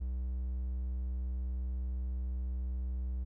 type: tone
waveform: triangle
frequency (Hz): 62.8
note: B1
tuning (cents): +30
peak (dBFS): -31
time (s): 0-3.25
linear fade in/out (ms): 20
effects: none